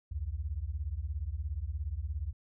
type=beating tone pair; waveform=sine; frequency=65.41 / 82.41 Hz; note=C2 / E2; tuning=0 / 0 cents; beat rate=17 Hz; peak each=-36 / -36 dBFS; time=0.11-2.33 s; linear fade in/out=10 ms; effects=none